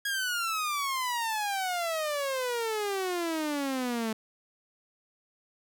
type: exponential sweep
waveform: sawtooth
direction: down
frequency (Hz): 1656 to 217.1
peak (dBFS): -25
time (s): 0.05-4.13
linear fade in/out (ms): 5
effects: none